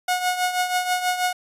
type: tone with tremolo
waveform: sawtooth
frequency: 727 Hz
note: F#5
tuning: 31 cents flat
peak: -14 dBFS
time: 0.08-1.33 s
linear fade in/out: 5 ms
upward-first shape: triangle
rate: 6.2 Hz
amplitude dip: 70%
effects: resampled to 32000 Hz